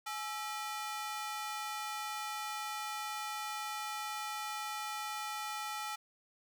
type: ring-modulated tone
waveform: sawtooth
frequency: 1084 Hz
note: C#6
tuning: 39 cents flat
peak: -31 dBFS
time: 0.06-5.96 s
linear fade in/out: 10 ms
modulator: 241 Hz
effects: none